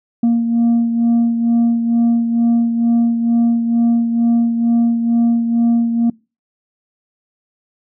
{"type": "beating tone pair", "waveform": "sine", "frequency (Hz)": [233.2, 235.4], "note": ["A#3", "A#3"], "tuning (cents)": [1, 17], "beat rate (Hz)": 2.2, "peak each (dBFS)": [-10, -18], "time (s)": [0.23, 6.1], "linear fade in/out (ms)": 5, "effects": ["noise-tail reverb RT60 0.3 s tail -26 dB re dry", "tanh soft clip ceiling -9 dBFS"]}